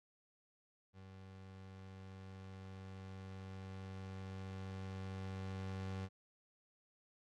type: tone with level ramp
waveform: 30% pulse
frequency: 95.3 Hz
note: G2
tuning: 48 cents flat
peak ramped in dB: -51 to -38 dBFS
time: 0.93-6.09 s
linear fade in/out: 50 ms
effects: low-pass 5000 Hz 12 dB/octave + AAC 64 kbps